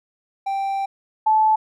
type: tone pair in turn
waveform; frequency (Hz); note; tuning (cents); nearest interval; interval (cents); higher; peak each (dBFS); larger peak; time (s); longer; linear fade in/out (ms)
triangle / sine; 784 / 869.3; G5 / A5; 0 / -21; major second; 179; second; -19 / -13; second; 0.46-0.86 / 1.26-1.56; first; 10
effects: none